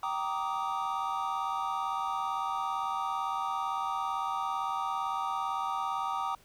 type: chord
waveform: triangle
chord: Eb major seventh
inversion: first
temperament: just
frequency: 777.8 / 933.4 / 1166.7 / 1244.5 Hz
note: G5 / Bb5 / D6 / Eb6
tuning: -14 / +2 / -12 / 0 cents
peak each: -34 dBFS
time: 0.03-6.35 s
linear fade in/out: 2 ms
effects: pink hiss -61 dBFS RMS until 6.44 s

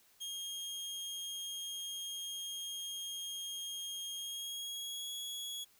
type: tone with pitch glide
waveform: sawtooth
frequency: 3241 to 3344 Hz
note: G#7 to G#7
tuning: -43 to +11 cents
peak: -37 dBFS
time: 0.2-5.65 s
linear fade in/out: 20 ms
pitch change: +54 cents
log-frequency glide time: 4.16-5.12 s
effects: white hiss -67 dBFS RMS until 5.79 s

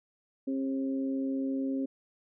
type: harmonic tone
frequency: 134.5 Hz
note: C3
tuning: 48 cents sharp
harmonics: 2 / 3 / 4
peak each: -29 / -41 / -41 dBFS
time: 0.47-1.86 s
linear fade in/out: 10 ms
effects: none

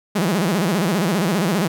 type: tone with vibrato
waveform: sawtooth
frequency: 184.5 Hz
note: F#3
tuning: 5 cents flat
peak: -13 dBFS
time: 0.15-1.68 s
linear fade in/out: 10 ms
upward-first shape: sine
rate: 15 Hz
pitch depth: 250 cents each way
effects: none

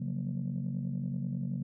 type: chord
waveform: sine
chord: Gb major seventh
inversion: second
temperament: equal with one note detuned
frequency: 136.84 / 174.61 / 185 / 233.1 Hz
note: Db3 / F3 / Gb3 / Bb3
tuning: -22 / 0 / 0 / 0 cents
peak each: -34 / -39 / -36 / -38 dBFS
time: 0-1.63 s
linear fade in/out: 10 ms
effects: tanh soft clip ceiling -25 dBFS

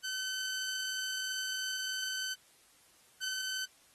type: tone pair in turn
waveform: 15% pulse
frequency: 1526 / 1526 Hz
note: G6 / G6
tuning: -47 / -47 cents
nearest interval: unison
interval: 0 cents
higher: neither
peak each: -28 dBFS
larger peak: neither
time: 0.03-2.35 / 3.21-3.66 s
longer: first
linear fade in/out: 20 ms
effects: white hiss -64 dBFS RMS until 3.94 s + AAC 32 kbps

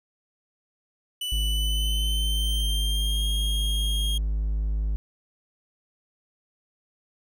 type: tone with pitch glide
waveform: 45% pulse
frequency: 2977 to 3246 Hz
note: F#7 to G#7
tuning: +10 to -40 cents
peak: -28 dBFS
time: 1.21-4.18 s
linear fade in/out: 5 ms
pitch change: +150 cents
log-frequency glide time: 1.47-3.28 s
type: tone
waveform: triangle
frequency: 52.5 Hz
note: G#1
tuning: 19 cents sharp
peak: -21 dBFS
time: 1.32-4.96 s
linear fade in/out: 0 ms
effects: none

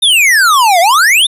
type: exponential two-way sweep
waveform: square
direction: down then up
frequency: 3729 to 659.3 to 3729 Hz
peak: -6 dBFS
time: 0.02-1.27 s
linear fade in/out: 10 ms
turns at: 0.8 s
effects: resampled to 32000 Hz

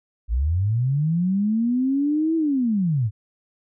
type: linear two-way sweep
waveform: sine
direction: up then down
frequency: 51.4 to 329.6 to 96.3 Hz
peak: -18 dBFS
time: 0.28-3.11 s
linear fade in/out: 50 ms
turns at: 2.36 s
effects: none

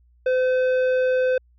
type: tone with tanh clipping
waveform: sine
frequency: 511 Hz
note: C5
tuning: 41 cents flat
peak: -19 dBFS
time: 0.26-1.38 s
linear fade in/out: 5 ms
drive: 10 dB
effects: added 60 Hz sine -54 dBFS peak until 1.58 s

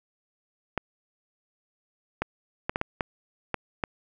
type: clicks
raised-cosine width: 0.5 ms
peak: -11 dBFS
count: 8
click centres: 0.777 / 2.22 / 2.695 / 2.759 / 2.814 / 3.008 / 3.543 / 3.838 s
effects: none

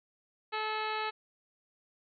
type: harmonic tone with a mistuned harmonic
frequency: 432.9 Hz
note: A4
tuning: 28 cents flat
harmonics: 1 / 2 / 3 / 4 / 5 / 6 / 7 / 8 / 9 / 10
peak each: -40 / -36 / -38 / -42 / -43 / -42 / -48 / -51 / -45 / -48 dBFS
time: 0.52-1.11 s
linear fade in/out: 20 ms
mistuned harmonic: 8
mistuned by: -65 cents
effects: none

